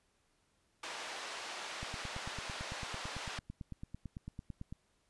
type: band-pass noise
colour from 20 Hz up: pink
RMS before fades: -44 dBFS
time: 0.83-3.39 s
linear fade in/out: 5 ms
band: 700 to 5600 Hz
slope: 12 dB/octave
type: click train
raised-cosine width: 5 ms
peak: -31 dBFS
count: 27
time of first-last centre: 1.83-4.725 s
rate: 8.98 Hz
effects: pink hiss -75 dBFS RMS until 5.09 s + resampled to 24000 Hz